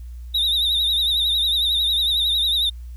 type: tone with vibrato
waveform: triangle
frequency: 3729 Hz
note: A#7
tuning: in tune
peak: -16 dBFS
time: 0.34-2.7 s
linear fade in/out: 10 ms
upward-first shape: triangle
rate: 11 Hz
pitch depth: 98 cents each way
effects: added 60 Hz sine -32 dBFS peak until 2.96 s + white hiss -60 dBFS RMS until 2.96 s